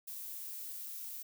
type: noise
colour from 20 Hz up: violet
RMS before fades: -44 dBFS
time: 0.07-1.23 s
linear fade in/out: 10 ms
effects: none